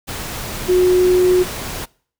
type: tone in noise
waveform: sine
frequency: 363.9 Hz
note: F#4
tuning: 29 cents flat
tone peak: -10 dBFS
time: 0.68-1.44 s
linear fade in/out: 20 ms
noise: pink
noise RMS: -27 dBFS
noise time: 0.07-1.86 s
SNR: +14 dB
effects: noise-tail reverb RT60 0.5 s tail -24 dB re dry